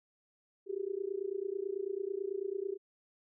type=tone with amplitude modulation; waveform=sine; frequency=392 Hz; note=G4; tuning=in tune; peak=-30 dBFS; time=0.66-2.78 s; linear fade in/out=50 ms; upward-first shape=sine; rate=29.1 Hz; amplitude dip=95%; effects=none